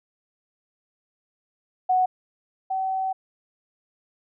sine tone pair in turn, 740 / 761.7 Hz, F#5 / G5, 0 / -50 cents, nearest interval minor second, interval 50 cents, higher second, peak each -17 / -23 dBFS, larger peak first, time 1.89-2.06 / 2.7-3.13 s, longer second, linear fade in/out 10 ms, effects none

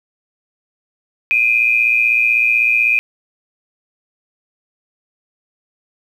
sine tone pair together, 2400 / 2516 Hz, D7 / D#7, +37 / +19 cents, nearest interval minor second, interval 82 cents, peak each -14 dBFS, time 1.31-2.99 s, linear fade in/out 0 ms, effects 7-bit

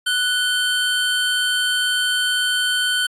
square tone pair together, 1480 / 3109 Hz, F#6 / G7, 0 / -15 cents, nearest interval octave + minor second, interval 1285 cents, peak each -21 dBFS, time 0.06-3.07 s, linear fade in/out 10 ms, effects resampled to 32000 Hz

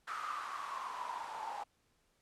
white noise with band-pass filter sweep, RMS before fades -42 dBFS, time 0.07-1.64 s, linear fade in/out 10 ms, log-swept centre 1300 to 830 Hz, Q 9.5, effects pink hiss -75 dBFS RMS until 2.21 s + low-pass 11000 Hz 12 dB/octave

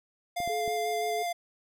square tone with vibrato, 698 Hz, F5, 1 cent flat, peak -30 dBFS, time 0.36-1.33 s, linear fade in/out 10 ms, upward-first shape square, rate 6.1 Hz, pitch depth 11 cents each way
clicks, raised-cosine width 2 ms, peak -27 dBFS, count 3, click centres 0.403 / 0.476 / 0.678 s
sine tone, 430 Hz, A4, 40 cents flat, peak -32 dBFS, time 0.49-1.23 s, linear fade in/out 10 ms
effects none

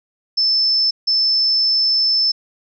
sine tone bursts at uneven times, 5274 Hz, E8, in tune, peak -13 dBFS, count 2, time 0.37-0.91 / 1.07-2.32 s, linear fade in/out 10 ms, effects none

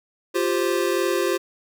square chord, F suspended second, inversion none, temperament equal, 349.2 / 392 / 523.3 Hz, F4 / G4 / C5, 0 / 0 / 0 cents, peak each -24 / -25 / -27 dBFS, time 0.34-1.38 s, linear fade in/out 20 ms, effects none

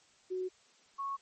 sine tone pair in turn, 370 / 1103.3 Hz, F#4 / C#6, 0 / -9 cents, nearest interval octave + perfect fifth, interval 1891 cents, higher second, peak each -33 / -34 dBFS, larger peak first, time 0.3-0.49 / 0.98-1.17 s, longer neither, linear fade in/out 20 ms, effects white hiss -65 dBFS RMS until 1.21 s + MP3 32 kbps

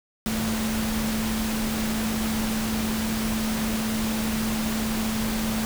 sine tone in noise, 220 Hz, A3, in tune, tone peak -25 dBFS, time 0.26-5.65 s, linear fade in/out 0 ms, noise pink, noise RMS -30 dBFS, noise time 0.26-5.65 s, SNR +2 dB, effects none

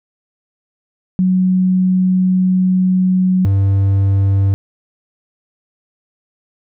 sine / triangle tone pair in turn, 185 / 98 Hz, F#3 / G2, 0 / 0 cents, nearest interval major seventh, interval 1100 cents, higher first, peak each -10 / -8 dBFS, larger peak second, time 1.19-3.45 / 3.45-4.54 s, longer first, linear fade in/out 0 ms, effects none

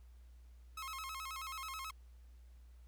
sawtooth tone with vibrato, 1174 Hz, D6, 1 cent flat, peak -39 dBFS, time 0.77-1.91 s, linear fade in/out 5 ms, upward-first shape square, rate 9.3 Hz, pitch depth 160 cents each way, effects added 60 Hz sine -55 dBFS peak until 2.87 s + pink hiss -75 dBFS RMS until 2.87 s

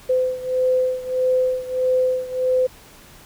sine beating tone pair, 510 / 511.6 Hz, C5 / C5, -44 / -39 cents, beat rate 1.6 Hz, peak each -19 / -22 dBFS, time 0.09-2.67 s, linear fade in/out 10 ms, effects pink hiss -46 dBFS RMS until 3.25 s

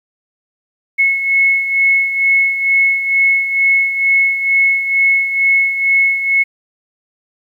sine beating tone pair, 2188 / 2190.2 Hz, C#7 / C#7, -23 / -21 cents, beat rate 2.2 Hz, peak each -11 / -18 dBFS, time 0.98-6.44 s, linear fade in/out 20 ms, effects 8-bit

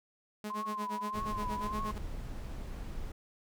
sawtooth tone with tremolo, 211 Hz, G#3, 28 cents sharp, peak -32 dBFS, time 0.44-1.98 s, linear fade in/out 0 ms, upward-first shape sine, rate 8.5 Hz, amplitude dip 95%
sine tone with vibrato, 1034 Hz, C6, 21 cents flat, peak -35 dBFS, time 0.5-1.91 s, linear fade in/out 2 ms, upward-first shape triangle, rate 1.7 Hz, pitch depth 110 cents each way
brown noise, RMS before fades -40 dBFS, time 1.14-3.12 s, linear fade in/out 5 ms
effects none

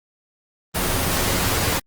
pink noise with comb filter, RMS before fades -21 dBFS, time 0.74-1.8 s, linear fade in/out 20 ms, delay 11 ms, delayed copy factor +0.5, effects Opus 24 kbps

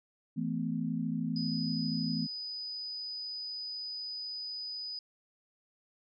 sine chord, E suspended fourth, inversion none, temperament equal with one note detuned, 164.81 / 220 / 252.6 Hz, E3 / A3 / B3, 0 / 0 / +39 cents, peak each -35 dBFS, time 0.36-2.27 s, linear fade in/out 20 ms
sine tone, 4978 Hz, D#8, in tune, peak -37 dBFS, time 1.36-4.99 s, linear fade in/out 2 ms
effects none

